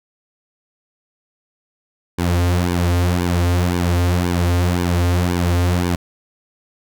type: tone with flanger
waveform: sawtooth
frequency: 88 Hz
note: F2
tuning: 14 cents sharp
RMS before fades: -17 dBFS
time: 2.18-5.96 s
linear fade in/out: 10 ms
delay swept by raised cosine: 1.5 to 5.4 ms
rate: 1.9 Hz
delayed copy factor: -0.8
effects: none